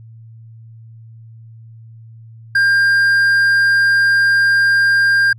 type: tone with hard clipping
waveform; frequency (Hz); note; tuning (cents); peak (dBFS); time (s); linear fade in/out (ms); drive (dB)
triangle; 1600; G6; +35; -11; 2.55-5.33; 5; 7
effects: added 113 Hz sine -36 dBFS peak until 5.38 s